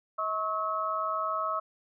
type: tone cluster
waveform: sine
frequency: 638 / 1098 / 1289 Hz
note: D#5 / C#6 / E6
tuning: +43 / -17 / -39 cents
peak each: -35 / -32 / -31 dBFS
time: 0.18-1.6 s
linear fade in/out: 10 ms
effects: none